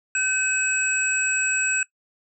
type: tone cluster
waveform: sine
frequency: 1529 / 2561 / 7750 Hz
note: G6 / D#7 / B8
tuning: -44 / +49 / -34 cents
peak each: -25 dBFS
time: 0.15-1.83 s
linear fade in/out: 2 ms
effects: noise-tail reverb RT60 0.1 s tail -21 dB re dry